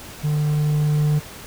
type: tone with level ramp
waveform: triangle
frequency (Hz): 150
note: D3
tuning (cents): +37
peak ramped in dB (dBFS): -16 to -13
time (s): 0.23-1.2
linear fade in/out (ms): 20
effects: pink hiss -38 dBFS RMS until 1.46 s